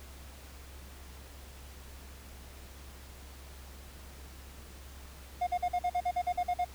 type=tone bursts; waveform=triangle; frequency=715 Hz; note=F5; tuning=41 cents sharp; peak=-25 dBFS; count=12; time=5.41-6.648 s; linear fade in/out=10 ms; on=61 ms; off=46 ms; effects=added 67 Hz sine -48 dBFS peak until 6.74 s + pink hiss -53 dBFS RMS until 6.74 s